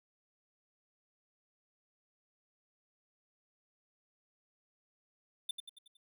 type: tone with echo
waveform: square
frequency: 3554 Hz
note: A7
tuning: 17 cents sharp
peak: -34 dBFS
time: 5.49-5.51 s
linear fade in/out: 5 ms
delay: 92 ms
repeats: 5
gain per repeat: -6 dB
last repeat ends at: 5.97 s
effects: none